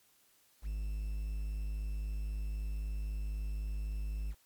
triangle tone with quantisation, 51.91 Hz, G#1, in tune, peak -32 dBFS, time 0.62-4.35 s, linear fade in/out 50 ms, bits 10, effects white hiss -68 dBFS RMS until 4.45 s + MP3 96 kbps

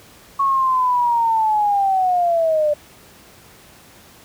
sine linear sweep, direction down, 1108.7 to 587 Hz, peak -14 dBFS, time 0.39-2.74 s, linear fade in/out 10 ms, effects pink hiss -46 dBFS RMS until 4.24 s + high-pass 60 Hz 12 dB/octave

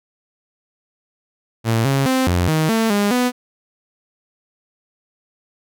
sawtooth tone with pitch steps, 113.6 / 136.8 / 260.3 / 88.5 / 157.2 / 224.5 / 203.9 / 248.2 Hz, A#2 / C#3 / C4 / F2 / D#3 / A3 / G#3 / B3, -44 / -23 / -9 / +23 / +18 / +35 / -32 / +9 cents, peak -11 dBFS, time 1.64-3.32 s, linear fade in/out 50 ms, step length 210 ms, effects none

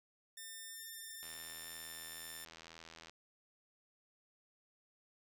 5% pulse tone with pitch glide, 1800 to 1787.6 Hz, A6 to A6, +39 to +27 cents, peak -37 dBFS, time 0.37-2.45 s, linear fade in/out 5 ms, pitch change -12 cents, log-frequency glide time 0.66-2.23 s
click train, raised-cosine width 0.2 ms, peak -35 dBFS, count 154, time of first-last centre 1.23-3.096 s, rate 82 Hz
effects none

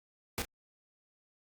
pink noise with echo, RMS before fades -34 dBFS, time 0.38-0.42 s, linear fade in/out 0 ms, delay 30 ms, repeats 1, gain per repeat -10 dB, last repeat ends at 0.45 s, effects Opus 48 kbps

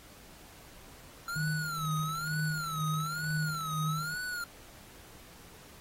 square tone with vibrato, 1363 Hz, F6, 43 cents flat, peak -35 dBFS, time 1.28-4.44 s, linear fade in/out 2 ms, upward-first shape sine, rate 1.1 Hz, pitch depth 150 cents each way
sine tone with tremolo, 155 Hz, D#3, 6 cents flat, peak -29 dBFS, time 1.36-4.14 s, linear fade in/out 0 ms, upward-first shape sine, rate 2.1 Hz, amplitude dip 80%
click train, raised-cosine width 0.3 ms, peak -37 dBFS, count 31, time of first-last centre 1.79-3.608 s, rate 16.5 Hz
effects pink hiss -54 dBFS RMS until 5.8 s + AAC 48 kbps

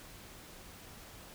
silence, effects pink hiss -52 dBFS RMS until 1.34 s

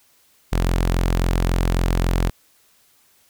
sawtooth tone, 43.65 Hz, F1, in tune, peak -13 dBFS, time 0.52-2.3 s, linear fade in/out 10 ms, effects white hiss -58 dBFS RMS until 3.29 s

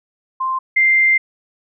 sine tone pair in turn, 1046.5 / 2093 Hz, C6 / C7, 0 / 0 cents, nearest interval octave, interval 1200 cents, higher second, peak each -17 / -10 dBFS, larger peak second, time 0.4-0.59 / 0.76-1.18 s, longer second, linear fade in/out 10 ms, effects none

